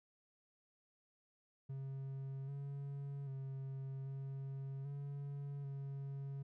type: tone with pitch steps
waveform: triangle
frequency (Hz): 135.4 / 140.1 / 134.8 / 136.1 / 141.4 / 138.2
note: C#3 / C#3 / C#3 / C#3 / C#3 / C#3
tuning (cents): -40 / +19 / -48 / -31 / +35 / -5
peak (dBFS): -40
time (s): 1.69-6.43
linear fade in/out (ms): 10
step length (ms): 790
effects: none